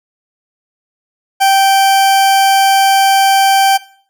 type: tone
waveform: 40% pulse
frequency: 780 Hz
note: G5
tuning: 9 cents flat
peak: -6 dBFS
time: 1.4-3.78 s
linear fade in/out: 20 ms
effects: noise-tail reverb RT60 0.5 s tail -19 dB re dry